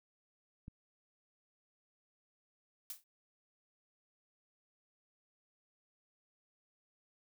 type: click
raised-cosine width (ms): 5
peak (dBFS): -35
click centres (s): 0.681
type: noise with exponential decay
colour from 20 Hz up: blue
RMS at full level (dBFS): -40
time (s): 2.9-3.04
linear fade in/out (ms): 2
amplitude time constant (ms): 30
effects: none